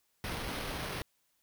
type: noise with sample-and-hold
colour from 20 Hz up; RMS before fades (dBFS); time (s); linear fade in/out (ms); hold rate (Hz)
pink; -38; 0.24-1.02; 0; 7350
effects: white hiss -75 dBFS RMS until 1.42 s